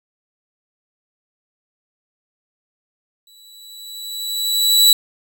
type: tone with exponential growth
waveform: sawtooth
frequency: 3936 Hz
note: B7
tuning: 7 cents flat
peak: -4 dBFS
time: 3.27-4.93 s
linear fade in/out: 2 ms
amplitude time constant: 360 ms
effects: none